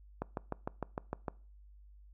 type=click train; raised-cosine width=1 ms; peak=-21 dBFS; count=8; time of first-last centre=0.22-1.282 s; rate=6.59 Hz; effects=noise-tail reverb RT60 0.4 s tail -23 dB re dry + added 50 Hz sine -54 dBFS peak until 2.13 s